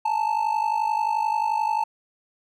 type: ring-modulated tone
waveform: triangle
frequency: 879 Hz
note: A5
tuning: 2 cents flat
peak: -16 dBFS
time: 0.05-1.84 s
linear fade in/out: 5 ms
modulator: 25.7 Hz
effects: none